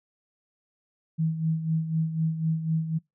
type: tone with tremolo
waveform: sine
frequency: 160.6 Hz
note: E3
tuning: 45 cents flat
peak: -21 dBFS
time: 1.18-2.99 s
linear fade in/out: 20 ms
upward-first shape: sine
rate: 4 Hz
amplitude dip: 65%
effects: noise-tail reverb RT60 0.2 s tail -26 dB re dry